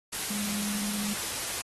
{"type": "tone in noise", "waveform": "sine", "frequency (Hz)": 206.3, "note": "G#3", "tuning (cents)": -11, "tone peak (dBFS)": -32, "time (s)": [0.3, 1.14], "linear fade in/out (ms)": 10, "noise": "white", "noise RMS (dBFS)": -33, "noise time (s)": [0.12, 1.62], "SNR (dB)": -2, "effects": ["AAC 32 kbps"]}